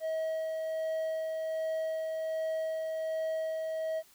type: tone with tremolo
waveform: triangle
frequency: 639 Hz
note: D#5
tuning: 46 cents sharp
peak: -28 dBFS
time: 0-4.03 s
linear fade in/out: 50 ms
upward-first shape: sine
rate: 1.3 Hz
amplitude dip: 25%
effects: white hiss -61 dBFS RMS until 4.14 s